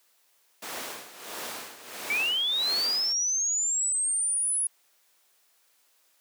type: noise with tremolo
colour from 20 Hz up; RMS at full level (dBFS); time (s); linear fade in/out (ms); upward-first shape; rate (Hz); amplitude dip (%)
pink; -34; 0.62-3.13; 5; sine; 1.5; 75
type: linear sweep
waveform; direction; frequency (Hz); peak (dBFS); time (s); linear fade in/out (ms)
sine; up; 2255 to 10450; -24; 2.1-4.67; 2
effects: white hiss -66 dBFS RMS until 6.2 s + high-pass 400 Hz 12 dB/octave